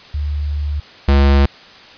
sine / square tone pair in turn, 73.42 / 69.63 Hz, D2 / C#2, 0 / +8 cents, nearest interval minor second, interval 92 cents, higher first, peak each -17 / -9 dBFS, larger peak second, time 0.14-0.8 / 1.08-1.46 s, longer first, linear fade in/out 5 ms, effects white hiss -40 dBFS RMS until 1.97 s + resampled to 11025 Hz

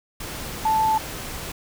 sine tone in noise, 877 Hz, A5, 6 cents flat, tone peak -17 dBFS, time 0.65-0.98 s, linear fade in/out 5 ms, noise pink, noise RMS -33 dBFS, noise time 0.2-1.52 s, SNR +13 dB, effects none

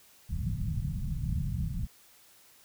white low-pass noise, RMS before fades -32 dBFS, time 0.29-1.87 s, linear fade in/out 20 ms, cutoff 180 Hz, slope 48 dB/octave, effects white hiss -59 dBFS RMS until 2.64 s

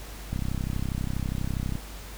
click train, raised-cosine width 5 ms, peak -17 dBFS, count 47, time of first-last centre 0.33-1.754 s, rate 32.3 Hz, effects added 50 Hz sine -39 dBFS peak until 2.17 s + pink hiss -44 dBFS RMS until 2.17 s

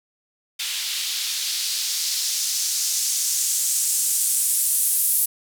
blue noise with band-pass filter sweep, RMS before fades -23 dBFS, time 0.59-5.26 s, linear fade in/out 10 ms, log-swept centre 3200 to 11000 Hz, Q 1.6, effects none

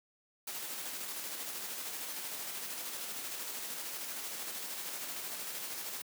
white noise with tremolo, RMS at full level -40 dBFS, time 0.47-6.02 s, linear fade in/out 5 ms, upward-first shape square, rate 13 Hz, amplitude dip 25%, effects high-pass 200 Hz 12 dB/octave

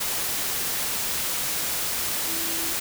sine tone in noise, 329.6 Hz, E4, in tune, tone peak -37 dBFS, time 2.27-2.73 s, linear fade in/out 10 ms, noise white, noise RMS -27 dBFS, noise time 0-2.8 s, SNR -13 dB, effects none

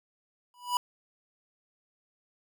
square tone with exponential growth, 981 Hz, B5, 12 cents flat, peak -22 dBFS, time 0.54-0.77 s, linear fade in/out 1 ms, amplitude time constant 49 ms, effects none

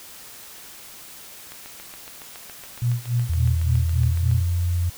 click train, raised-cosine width 0.3 ms, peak -24 dBFS, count 21, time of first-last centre 1.52-4.313 s, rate 7.16 Hz
sine tone with tremolo, 120.2 Hz, B2, 46 cents flat, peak -17 dBFS, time 2.82-4.43 s, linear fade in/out 0 ms, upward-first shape sine, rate 3.5 Hz, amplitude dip 95%
sine tone with pitch glide, 82.41 to 87.31 Hz, E2 to F2, 0 to 0 cents, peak -19 dBFS, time 3.29-4.9 s, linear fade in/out 10 ms, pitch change +100 cents, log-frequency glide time 4.08-4.29 s
effects white hiss -42 dBFS RMS until 4.97 s

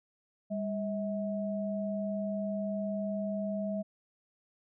sine tone pair together, 201 / 642 Hz, G3 / E5, +44 / -46 cents, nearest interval octave + minor sixth, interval 2010 cents, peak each -33 / -35 dBFS, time 0.5-3.83 s, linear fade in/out 20 ms, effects none

